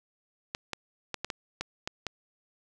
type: clicks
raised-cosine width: 0.2 ms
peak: -15 dBFS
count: 8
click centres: 0.549 / 0.733 / 1.143 / 1.246 / 1.302 / 1.61 / 1.875 / 2.067 s
effects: none